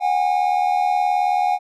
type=tone pair together; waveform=triangle; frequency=731 / 809.8 Hz; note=F#5 / G#5; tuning=-21 / -44 cents; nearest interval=major second; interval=177 cents; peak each=-17 dBFS; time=0-1.59 s; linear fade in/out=50 ms; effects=none